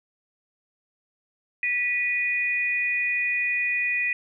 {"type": "tone pair together", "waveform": "sine", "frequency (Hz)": [1958, 2467], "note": ["B6", "D#7"], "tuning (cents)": [-15, -15], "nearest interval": "major third", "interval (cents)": 400, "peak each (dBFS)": [-26, -24], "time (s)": [1.63, 4.13], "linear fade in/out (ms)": 2, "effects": []}